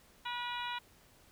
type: harmonic tone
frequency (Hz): 484.4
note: B4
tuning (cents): -34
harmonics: 2 / 3 / 4 / 5 / 6 / 7 / 8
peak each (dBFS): -39 / -44 / -47 / -46 / -46 / -48 / -47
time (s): 0.25-0.79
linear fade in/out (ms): 10
effects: pink hiss -63 dBFS RMS until 1.31 s